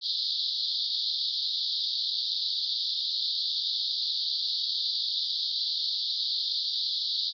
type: band-pass noise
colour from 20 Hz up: white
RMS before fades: -30 dBFS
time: 0.01-7.33 s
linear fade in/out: 50 ms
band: 3500 to 4800 Hz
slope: 96 dB/octave
effects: none

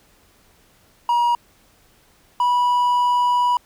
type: tone pair in turn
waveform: triangle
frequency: 955 / 978.5 Hz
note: A#5 / B5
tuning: +42 / -16 cents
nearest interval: unison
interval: 42 cents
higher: second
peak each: -13 dBFS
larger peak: neither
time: 1.09-1.35 / 2.4-3.57 s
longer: second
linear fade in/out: 2 ms
effects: pink hiss -56 dBFS RMS until 3.65 s

